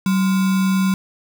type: tone with sample-and-hold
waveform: sine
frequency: 190 Hz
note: F#3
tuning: 46 cents sharp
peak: -14 dBFS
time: 0.06-0.94 s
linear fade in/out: 2 ms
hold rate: 1225 Hz
effects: none